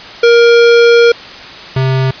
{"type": "tone pair in turn", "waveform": "square", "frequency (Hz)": [470, 131.89], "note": ["A#4", "C3"], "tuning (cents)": [14, 14], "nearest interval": "octave + minor seventh", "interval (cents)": 2200, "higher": "first", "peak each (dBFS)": [-4, -10], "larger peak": "first", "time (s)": [[0.23, 1.12], [1.76, 2.11]], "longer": "first", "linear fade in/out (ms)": 5, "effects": ["white hiss -29 dBFS RMS until 2.2 s", "resampled to 11025 Hz"]}